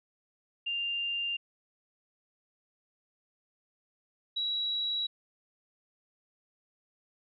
sine tone pair in turn, 2794 / 3889 Hz, F7 / B7, 0 / -27 cents, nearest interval tritone, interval 573 cents, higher second, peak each -30 / -29 dBFS, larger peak second, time 0.66-1.37 / 4.36-5.07 s, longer neither, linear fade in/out 10 ms, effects none

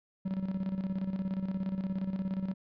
triangle tone with tremolo, 190 Hz, F#3, 46 cents sharp, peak -27 dBFS, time 0.25-2.54 s, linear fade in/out 10 ms, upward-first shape square, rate 17 Hz, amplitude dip 60%, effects resampled to 11025 Hz

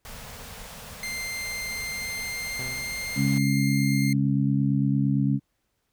pink band-stop noise, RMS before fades -41 dBFS, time 0.05-3.38 s, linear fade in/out 0 ms, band 260 to 420 Hz, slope 96 dB/octave
sawtooth tone with pitch glide, 2093 to 2112 Hz, C7 to C7, 0 to +16 cents, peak -27 dBFS, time 1.03-4.13 s, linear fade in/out 2 ms, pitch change +16 cents, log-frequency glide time 1.37-3.53 s
sawtooth tone with exponential decay, 128.1 Hz, C3, 36 cents flat, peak -30 dBFS, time 2.59-3.42 s, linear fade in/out 5 ms, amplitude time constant 180 ms
harmonic tone, 68.8 Hz, C#2, 12 cents flat, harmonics 2 / 3 / 4, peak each -23 / -25 / -26 dBFS, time 3.15-5.4 s, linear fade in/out 50 ms
effects pink hiss -75 dBFS RMS until 5.92 s

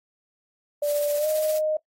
blue noise with tremolo, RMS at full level -32 dBFS, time 0.82-1.61 s, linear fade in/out 50 ms, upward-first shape sine, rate 15 Hz, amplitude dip 45%
sine tone with pitch glide, 586 to 618.3 Hz, D5 to D#5, -4 to -11 cents, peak -21 dBFS, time 0.82-1.77 s, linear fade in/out 5 ms, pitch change +93 cents, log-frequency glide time 1.18-1.27 s
effects noise-tail reverb RT60 0.1 s tail -19 dB re dry + AAC 48 kbps

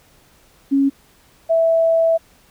sine tone pair in turn, 275.6 / 657.3 Hz, C#4 / E5, -10 / -5 cents, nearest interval octave + minor third, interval 1505 cents, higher second, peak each -12 dBFS, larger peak neither, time 0.71-0.9 / 1.49-2.18 s, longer second, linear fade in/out 20 ms, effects pink hiss -53 dBFS RMS until 2.5 s

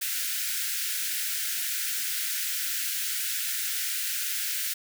white high-pass noise, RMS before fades -30 dBFS, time 0.01-4.74 s, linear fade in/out 10 ms, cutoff 1400 Hz, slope 96 dB/octave, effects none

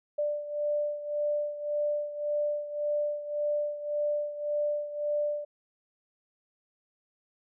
sine beating tone pair, 590 / 591.8 Hz, D5 / D5, +8 / +13 cents, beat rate 1.8 Hz, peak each -29 / -34 dBFS, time 0.18-5.45 s, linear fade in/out 10 ms, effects none

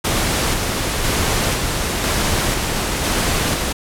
pink noise with tremolo, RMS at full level -18 dBFS, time 0.04-3.73 s, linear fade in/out 10 ms, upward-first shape square, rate 1 Hz, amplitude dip 25%, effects low-pass 12000 Hz 12 dB/octave

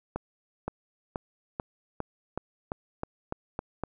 accelerating click train, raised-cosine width 1 ms, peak -17 dBFS, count 11, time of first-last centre 0.16-3.836 s, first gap 520 ms, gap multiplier 0.92, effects none

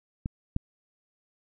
clicks, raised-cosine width 5 ms, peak -18 / -14 dBFS, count 2, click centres 0.259 / 0.564 s, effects none

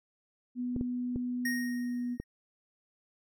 sine tone with pitch glide, 246.9 to 244.3 Hz, B3 to B3, 0 to -19 cents, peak -31 dBFS, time 0.55-2.18 s, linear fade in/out 50 ms, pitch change -19 cents, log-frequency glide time 1.49-1.74 s
clicks, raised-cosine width 3 ms, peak -22 dBFS, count 4, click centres 0.763 / 0.811 / 1.16 / 2.2 s
square tone with exponential decay, 1864.7 Hz, A#6, in tune, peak -30 dBFS, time 1.45-2.24 s, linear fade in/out 5 ms, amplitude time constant 170 ms
effects none

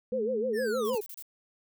sine tone with vibrato, 466.2 Hz, A#4, in tune, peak -27 dBFS, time 0.12-1.01 s, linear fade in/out 10 ms, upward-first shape sine, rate 6.5 Hz, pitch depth 210 cents each way
sine tone with pitch glide, 220 to 221.7 Hz, A3 to A3, 0 to +13 cents, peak -36 dBFS, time 0.12-0.95 s, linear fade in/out 0 ms, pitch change +13 cents, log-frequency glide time 0.34-0.41 s
square linear sweep, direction down, 1864.7 to 794 Hz, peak -36 dBFS, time 0.53-1.01 s, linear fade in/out 50 ms
violet noise bursts, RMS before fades -43 dBFS, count 5, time 0.85-1.224 s, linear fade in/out 0 ms, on 50 ms, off 31 ms
effects none

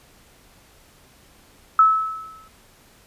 sine tone with exponential decay, 1300 Hz, E6, 24 cents flat, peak -8 dBFS, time 1.79-2.48 s, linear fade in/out 2 ms, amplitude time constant 150 ms, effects pink hiss -53 dBFS RMS until 3.06 s + resampled to 32000 Hz

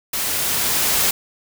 white noise with level ramp, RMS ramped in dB -23 to -17 dBFS, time 0.13-1.11 s, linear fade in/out 5 ms, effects none

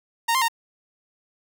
sawtooth tone with pitch steps, 925 / 1050 / 922 Hz, A#5 / C6 / A#5, -14 / +6 / -19 cents, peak -15 dBFS, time 0.28-0.484 s, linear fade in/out 10 ms, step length 68 ms, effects none

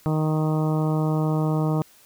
harmonic tone, 155.56 Hz, D#3, in tune, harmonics 1 / 2 / 3 / 4 / 5 / 6 / 7 / 8, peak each -21 / -27 / -31 / -33 / -35 / -37 / -38 / -39 dBFS, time 0.06-1.82 s, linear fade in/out 0 ms, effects white hiss -54 dBFS RMS until 2.05 s

